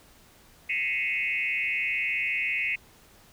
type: tone with frequency modulation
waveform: sine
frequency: 2349 Hz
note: D7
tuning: in tune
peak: -25 dBFS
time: 0.69-2.76 s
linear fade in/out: 10 ms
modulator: 135 Hz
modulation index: 2.4
effects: pink hiss -56 dBFS RMS until 3.32 s